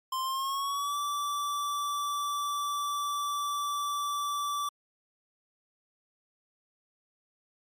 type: tone with pitch glide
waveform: square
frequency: 1046.5 to 1161.2 Hz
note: C6 to D6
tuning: 0 to -20 cents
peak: -30 dBFS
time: 0.12-4.69 s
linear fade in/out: 5 ms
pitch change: +180 cents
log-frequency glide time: 0.23-0.97 s
effects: MP3 64 kbps